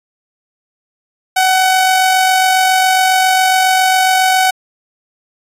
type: tone with amplitude modulation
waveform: sawtooth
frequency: 751 Hz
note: F#5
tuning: 26 cents sharp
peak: -4 dBFS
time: 1.36-4.51 s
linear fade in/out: 10 ms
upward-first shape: sine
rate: 47.3 Hz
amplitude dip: 30%
effects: resampled to 32000 Hz